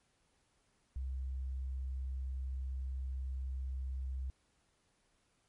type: tone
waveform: sine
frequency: 65.41 Hz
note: C2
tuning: in tune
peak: -36 dBFS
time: 0.96-4.3 s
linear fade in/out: 0 ms
effects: pink hiss -75 dBFS RMS until 5.48 s + MP3 48 kbps